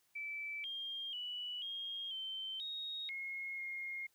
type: tone with pitch steps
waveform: sine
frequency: 2317 / 3210 / 2952 / 3242 / 3101 / 3753 / 2159 / 2140 Hz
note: D7 / G7 / F#7 / G#7 / G7 / A#7 / C#7 / C7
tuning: -24 / +40 / -5 / -42 / -19 / +11 / -46 / +38 cents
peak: -40 dBFS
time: 0.15-4.07 s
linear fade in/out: 10 ms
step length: 490 ms
effects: white hiss -75 dBFS RMS until 4.14 s